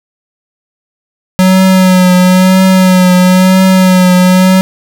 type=tone with vibrato; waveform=square; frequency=185 Hz; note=F#3; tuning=in tune; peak=-4 dBFS; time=1.39-4.61 s; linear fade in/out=0 ms; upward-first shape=triangle; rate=1 Hz; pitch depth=38 cents each way; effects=none